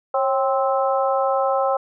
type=harmonic tone with a mistuned harmonic; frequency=261.6 Hz; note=C4; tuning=in tune; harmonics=2 / 3 / 4 / 5; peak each=-20 / -22 / -26 / -26 dBFS; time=0.14-1.77 s; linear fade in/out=5 ms; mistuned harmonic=2; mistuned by=+65 cents; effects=none